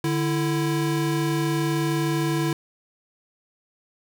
square tone pair together, 148 / 332.2 Hz, D3 / E4, +14 / +13 cents, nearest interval octave + major second, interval 1399 cents, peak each -25 dBFS, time 0.04-2.53 s, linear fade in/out 2 ms, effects none

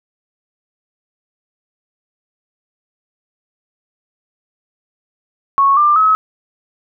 sine tone with pitch steps, 1104 / 1190.1 / 1282.9 Hz, C#6 / D6 / E6, -7 / +23 / -47 cents, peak -8 dBFS, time 5.58-6.15 s, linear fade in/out 0 ms, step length 190 ms, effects none

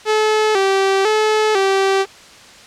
sawtooth tone with vibrato, 409 Hz, G#4, 26 cents flat, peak -9 dBFS, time 0.05-2.06 s, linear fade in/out 50 ms, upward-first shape square, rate 1 Hz, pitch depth 91 cents each way, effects white hiss -41 dBFS RMS until 2.66 s + low-pass 6000 Hz 12 dB/octave

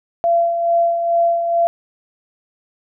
sine tone with tremolo, 681 Hz, F5, 44 cents flat, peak -11 dBFS, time 0.24-1.67 s, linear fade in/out 0 ms, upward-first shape sine, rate 2.3 Hz, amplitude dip 50%, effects none

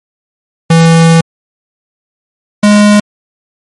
square tone pair in turn, 164.81 / 207.6 Hz, E3 / G#3, 0 / 0 cents, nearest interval major third, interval 400 cents, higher second, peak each -3 dBFS, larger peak neither, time 0.7-1.21 / 2.63-3 s, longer first, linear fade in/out 5 ms, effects MP3 48 kbps

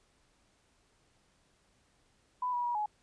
sine tone with pitch steps, 996 / 971 / 961 / 843 Hz, B5 / B5 / B5 / G#5, +14 / -30 / -48 / +26 cents, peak -30 dBFS, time 2.42-2.86 s, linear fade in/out 5 ms, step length 110 ms, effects pink hiss -70 dBFS RMS until 3.02 s + resampled to 22050 Hz

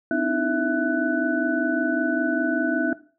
sine tone cluster, 255.4 / 299.5 / 324.7 / 662 / 1492 Hz, C4 / D4 / E4 / E5 / F#6, -42 / +34 / -26 / +7 / +14 cents, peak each -26 dBFS, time 0.11-2.93 s, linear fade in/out 2 ms, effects noise-tail reverb RT60 0.4 s tail -18 dB re dry

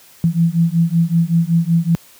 sine beating tone pair, 164.81 / 170.11 Hz, E3 / F3, 0 / -45 cents, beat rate 5.3 Hz, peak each -15 dBFS, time 0.24-1.95 s, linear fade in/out 0 ms, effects white hiss -46 dBFS RMS until 2.19 s + high-pass 60 Hz 12 dB/octave

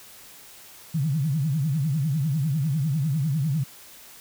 sine tone with vibrato, 147 Hz, D3, 2 cents sharp, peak -21 dBFS, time 0.94-3.64 s, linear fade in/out 10 ms, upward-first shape triangle, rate 10 Hz, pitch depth 260 cents each way, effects white hiss -47 dBFS RMS until 4.2 s

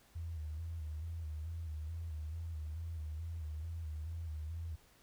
sine tone with vibrato, 79.9 Hz, D#2, 47 cents sharp, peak -39 dBFS, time 0.15-4.76 s, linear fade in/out 10 ms, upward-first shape square, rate 2.3 Hz, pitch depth 65 cents each way, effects pink hiss -66 dBFS RMS until 5.02 s

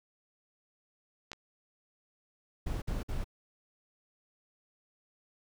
clicks, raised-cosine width 0.2 ms, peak -22 / -29 dBFS, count 2, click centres 1.317 / 1.332 s
brown noise bursts, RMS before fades -34 dBFS, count 3, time 2.66-3.244 s, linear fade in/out 10 ms, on 160 ms, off 52 ms
effects none

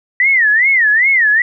sine tone with vibrato, 1921 Hz, B6, 48 cents flat, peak -8 dBFS, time 0.2-1.42 s, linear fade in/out 2 ms, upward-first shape sine, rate 2.5 Hz, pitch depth 230 cents each way, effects none

